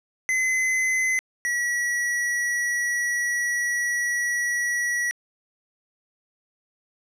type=tone pair in turn; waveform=square; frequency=2041 / 1931.1 Hz; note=C7 / B6; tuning=-44 / -39 cents; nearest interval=minor second; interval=95 cents; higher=first; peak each=-21 / -23 dBFS; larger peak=first; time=0.29-1.19 / 1.45-5.11 s; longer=second; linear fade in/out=0 ms; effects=low-pass 10000 Hz 12 dB/octave